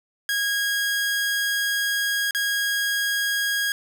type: tone with dropouts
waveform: sawtooth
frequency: 1640 Hz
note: G#6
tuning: 22 cents flat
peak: -18 dBFS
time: 0.29-3.72 s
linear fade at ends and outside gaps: 1 ms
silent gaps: 2.309-2.348 s
effects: none